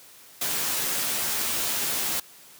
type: noise with comb filter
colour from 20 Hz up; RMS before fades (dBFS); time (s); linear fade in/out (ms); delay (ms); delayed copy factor
white; -27; 0.41-2.2; 5; 13; +0.6
effects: white hiss -50 dBFS RMS until 2.59 s + high-pass 100 Hz 12 dB/octave